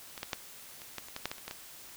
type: clicks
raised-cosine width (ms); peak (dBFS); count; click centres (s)
0.2; -24 / -18 / -14 / -28 / -19 / -29 / -20 / -14 / -19 / -30 / -21 / -22; 12; 0.178 / 0.231 / 0.332 / 0.818 / 0.983 / 1.085 / 1.164 / 1.256 / 1.315 / 1.382 / 1.48 / 1.511
effects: white hiss -50 dBFS RMS until 1.96 s